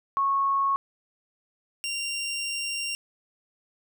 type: tone pair in turn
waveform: sine / 20% pulse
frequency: 1100 / 2772 Hz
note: C#6 / F7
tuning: -14 / -14 cents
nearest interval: octave + major third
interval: 1600 cents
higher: second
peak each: -21 / -24 dBFS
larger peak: first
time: 0.17-0.76 / 1.84-2.95 s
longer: second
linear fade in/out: 0 ms
effects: none